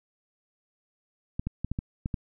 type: clicks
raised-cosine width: 5 ms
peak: -17 dBFS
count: 7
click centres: 1.395 / 1.47 / 1.646 / 1.716 / 1.789 / 2.059 / 2.142 s
effects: none